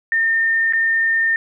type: tone with dropouts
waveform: sine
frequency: 1815 Hz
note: A#6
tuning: 47 cents flat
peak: -14 dBFS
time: 0.12-1.36 s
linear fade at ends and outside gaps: 1 ms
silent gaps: 0.725-0.734 s
effects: none